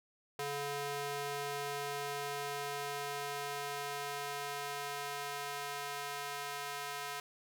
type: tone with high-pass filter sweep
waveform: square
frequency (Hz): 142.9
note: D3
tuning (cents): -47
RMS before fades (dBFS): -40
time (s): 0.39-7.2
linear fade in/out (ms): 2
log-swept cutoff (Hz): 440 to 890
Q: 0.84
effects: none